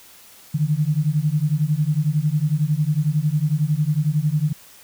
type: beating tone pair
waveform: sine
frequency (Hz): 145.8 / 156.8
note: D3 / D#3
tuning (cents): -12 / +14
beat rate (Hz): 11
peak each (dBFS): -20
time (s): 0.54-4.53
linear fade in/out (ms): 10
effects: white hiss -47 dBFS RMS until 4.83 s